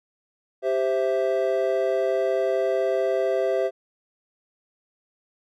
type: chord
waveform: triangle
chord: C major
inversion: second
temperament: equal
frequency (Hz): 392 / 523.3 / 659.3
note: G4 / C5 / E5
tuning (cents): 0 / 0 / 0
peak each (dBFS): -23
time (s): 0.62-3.71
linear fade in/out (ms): 50
effects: none